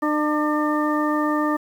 harmonic tone with a mistuned harmonic, 301.2 Hz, D4, 44 cents sharp, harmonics 1 / 2 / 3 / 4 / 6, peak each -21 / -27 / -29 / -25 / -31 dBFS, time 0.02-1.57 s, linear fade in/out 10 ms, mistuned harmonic 4, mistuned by -15 cents, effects 8-bit

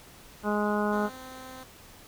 harmonic tone, 208.5 Hz, G#3, 7 cents sharp, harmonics 1 / 2 / 3 / 4 / 5 / 6 / 7, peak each -28 / -31 / -33 / -34 / -35 / -36 / -36 dBFS, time 0.43-1.1 s, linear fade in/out 50 ms
10% pulse tone, 259 Hz, C4, 17 cents flat, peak -34 dBFS, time 0.92-1.64 s, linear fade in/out 10 ms
effects pink hiss -51 dBFS RMS until 2.07 s

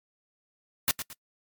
white noise with echo, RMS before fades -23 dBFS, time 0.88-0.91 s, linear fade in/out 0 ms, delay 110 ms, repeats 2, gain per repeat -10 dB, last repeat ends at 1.13 s, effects noise-tail reverb RT60 0.1 s tail -24 dB re dry + MP3 96 kbps

